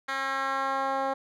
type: tone with band-pass filter sweep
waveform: 10% pulse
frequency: 270 Hz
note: C#4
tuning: 45 cents flat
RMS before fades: -29 dBFS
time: 0.08-1.14 s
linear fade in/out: 10 ms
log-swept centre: 2000 to 670 Hz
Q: 1.3
effects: none